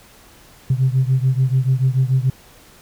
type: beating tone pair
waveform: sine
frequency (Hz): 128.3 / 135.2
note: C3 / C#3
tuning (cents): -34 / -43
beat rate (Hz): 6.9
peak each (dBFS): -15 / -17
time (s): 0.7-2.3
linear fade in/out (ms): 5
effects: tanh soft clip ceiling -8 dBFS + pink hiss -47 dBFS RMS until 2.81 s